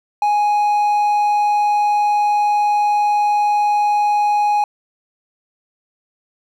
triangle tone, 831 Hz, G#5, 1 cent sharp, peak -11 dBFS, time 0.22-4.64 s, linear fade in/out 2 ms, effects none

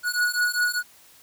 square beating tone pair, 1458 / 1463 Hz, F#6 / F#6, -26 / -20 cents, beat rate 5 Hz, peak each -25 dBFS, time 0.03-0.83 s, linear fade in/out 50 ms, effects white hiss -53 dBFS RMS until 1.22 s

